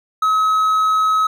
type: tone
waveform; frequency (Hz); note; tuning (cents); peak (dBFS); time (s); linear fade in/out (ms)
triangle; 1280; D#6; +49; -11; 0.22-1.27; 5
effects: none